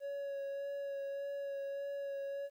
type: tone with vibrato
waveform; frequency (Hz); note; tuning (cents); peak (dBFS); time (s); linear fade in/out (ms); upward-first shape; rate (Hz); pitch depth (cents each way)
triangle; 558; C#5; +11; -36; 0-2.5; 50; sine; 1.7; 15
effects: 12-bit